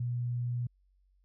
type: tone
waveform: sine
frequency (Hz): 121.5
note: B2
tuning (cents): -28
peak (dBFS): -30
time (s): 0-0.67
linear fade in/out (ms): 5
effects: added 47 Hz sine -65 dBFS peak until 1.24 s